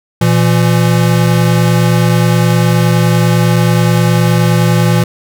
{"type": "tone pair together", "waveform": "square", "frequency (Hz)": [118.73, 168.4], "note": ["A#2", "E3"], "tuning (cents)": [32, 37], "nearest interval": "tritone", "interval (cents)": 605, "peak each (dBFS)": -11, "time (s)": [0.21, 5.04], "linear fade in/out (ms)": 5, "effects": []}